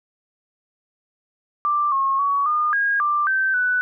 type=tone with pitch steps; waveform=sine; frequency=1179 / 1085 / 1126 / 1216 / 1632 / 1183 / 1551 / 1490 Hz; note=D6 / C#6 / C#6 / D#6 / G#6 / D6 / G6 / F#6; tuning=+6 / -37 / +27 / -40 / -31 / +12 / -19 / +12 cents; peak=-17 dBFS; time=1.65-3.81 s; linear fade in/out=0 ms; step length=270 ms; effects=none